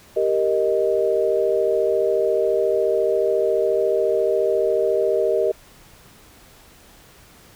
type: chord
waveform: sine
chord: Eb major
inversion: first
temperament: equal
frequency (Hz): 392 / 466.2 / 622.3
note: G4 / Bb4 / Eb5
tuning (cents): 0 / 0 / 0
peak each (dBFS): -21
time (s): 0.16-5.52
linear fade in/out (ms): 10
effects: pink hiss -49 dBFS RMS until 7.55 s